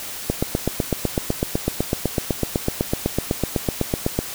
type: click train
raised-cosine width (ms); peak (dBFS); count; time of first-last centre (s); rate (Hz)
2; -5; 32; 0.3-4.19; 7.97
effects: white hiss -32 dBFS RMS until 4.34 s